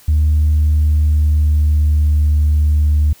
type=tone with pitch glide; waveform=sine; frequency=76.1 to 75.1 Hz; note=D#2 to D2; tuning=-38 to +39 cents; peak=-8 dBFS; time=0.08-3.13 s; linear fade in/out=5 ms; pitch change=-23 cents; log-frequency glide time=0.54-2.21 s; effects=tanh soft clip ceiling -7 dBFS + white hiss -46 dBFS RMS until 3.2 s